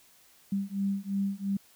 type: beating tone pair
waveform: sine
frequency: 196 / 198.9 Hz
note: G3 / G3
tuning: 0 / +25 cents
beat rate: 2.9 Hz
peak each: -31 dBFS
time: 0.52-1.57 s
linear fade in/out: 5 ms
effects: white hiss -60 dBFS RMS until 1.75 s